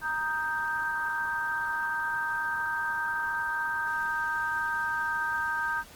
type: chord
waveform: sine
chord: Eb major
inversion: second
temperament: equal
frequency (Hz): 932.3 / 1244.5 / 1568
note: Bb5 / Eb6 / G6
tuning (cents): 0 / 0 / 0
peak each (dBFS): -33 / -35 / -29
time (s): 0.01-5.84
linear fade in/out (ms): 50
effects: pink hiss -50 dBFS RMS until 5.95 s + Opus 24 kbps